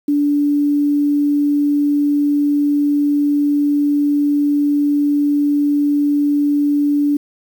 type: tone with quantisation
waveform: sine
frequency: 290 Hz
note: D4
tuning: 22 cents flat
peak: -12 dBFS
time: 0.08-7.17 s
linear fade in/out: 5 ms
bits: 7
effects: none